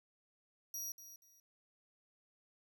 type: tone with echo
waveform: sawtooth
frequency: 5750 Hz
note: F8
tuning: 50 cents sharp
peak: -38 dBFS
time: 0.74-0.92 s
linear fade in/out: 2 ms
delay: 240 ms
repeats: 2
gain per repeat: -12 dB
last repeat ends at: 1.4 s
effects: 13-bit